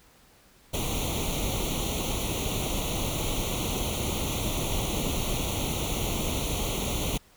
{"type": "noise with comb filter", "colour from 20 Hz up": "pink", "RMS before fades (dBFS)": -29, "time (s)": [0.73, 7.18], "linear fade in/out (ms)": 10, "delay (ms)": 0.3, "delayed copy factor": 0.95, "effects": ["pink hiss -58 dBFS RMS until 7.36 s"]}